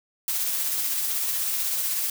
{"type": "noise with tremolo", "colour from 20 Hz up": "blue", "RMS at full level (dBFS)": -25, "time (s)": [0.28, 2.1], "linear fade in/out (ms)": 2, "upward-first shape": "triangle", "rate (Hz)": 16, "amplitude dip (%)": 30, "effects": []}